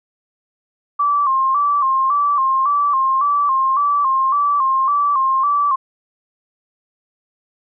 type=tone with vibrato; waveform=sine; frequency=1108.7 Hz; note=C#6; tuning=in tune; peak=-13 dBFS; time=0.99-5.76 s; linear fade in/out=10 ms; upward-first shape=square; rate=1.8 Hz; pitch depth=74 cents each way; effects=none